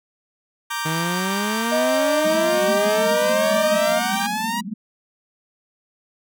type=chord; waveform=sawtooth; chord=G minor; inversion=first; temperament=equal; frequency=932.3 / 1174.7 / 1568 Hz; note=Bb5 / D6 / G6; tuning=0 / 0 / 0 cents; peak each=-25 dBFS; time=0.7-4.27 s; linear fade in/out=10 ms
type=exponential sweep; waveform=sawtooth; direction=up; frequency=155.56 to 966 Hz; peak=-19 dBFS; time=0.85-4.61 s; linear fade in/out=10 ms
type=tone with vibrato; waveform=sine; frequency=622.3 Hz; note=D#5; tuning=in tune; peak=-18 dBFS; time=1.71-4 s; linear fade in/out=20 ms; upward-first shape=sine; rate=1.8 Hz; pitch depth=33 cents each way
type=band-pass noise; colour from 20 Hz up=pink; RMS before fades=-30 dBFS; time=2.24-4.74 s; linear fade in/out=10 ms; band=190 to 240 Hz; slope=96 dB/octave
effects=none